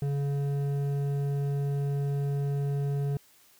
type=tone with hard clipping; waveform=sine; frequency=141.2 Hz; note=C#3; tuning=32 cents sharp; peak=-28 dBFS; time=0.02-3.17 s; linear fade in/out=2 ms; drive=8 dB; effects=white hiss -60 dBFS RMS until 3.59 s